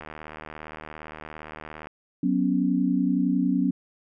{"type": "click train", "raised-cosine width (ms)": 0.5, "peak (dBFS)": -23, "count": 145, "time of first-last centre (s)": [0.01, 1.87], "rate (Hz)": 77.4}
{"type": "chord", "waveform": "sine", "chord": "F# suspended fourth", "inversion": "none", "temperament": "just", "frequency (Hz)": [185, 246.7, 277.5], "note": ["F#3", "B3", "C#4"], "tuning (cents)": [0, -2, 2], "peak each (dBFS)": [-25, -25, -24], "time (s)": [2.23, 3.71], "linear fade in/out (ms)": 5}
{"effects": []}